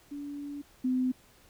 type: tone pair in turn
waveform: sine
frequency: 287.3 / 255.1 Hz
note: D4 / C4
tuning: -38 / -44 cents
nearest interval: major second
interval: 206 cents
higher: first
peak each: -36 / -25 dBFS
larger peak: second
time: 0.11-0.62 / 0.84-1.12 s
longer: first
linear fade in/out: 10 ms
effects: pink hiss -60 dBFS RMS until 1.49 s